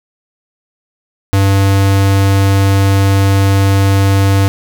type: tone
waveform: square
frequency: 98 Hz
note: G2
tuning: in tune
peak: -8 dBFS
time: 1.33-4.48 s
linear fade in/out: 0 ms
effects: none